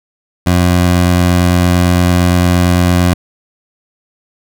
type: tone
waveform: 20% pulse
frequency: 88.8 Hz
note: F2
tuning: 29 cents sharp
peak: -3 dBFS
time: 0.46-3.14 s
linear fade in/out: 10 ms
effects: none